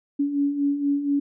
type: beating tone pair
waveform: sine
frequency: 280.7 / 284.9 Hz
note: C#4 / C#4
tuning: +22 / +48 cents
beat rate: 4.2 Hz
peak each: -28 / -21 dBFS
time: 0.19-1.2 s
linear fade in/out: 10 ms
effects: none